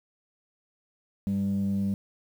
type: tone pair together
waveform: sine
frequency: 99 / 197.85 Hz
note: G2 / G3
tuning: +18 / +16 cents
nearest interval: octave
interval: 1198 cents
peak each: -31 / -23 dBFS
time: 1.27-1.94 s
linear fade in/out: 0 ms
effects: tanh soft clip ceiling -22 dBFS + 9-bit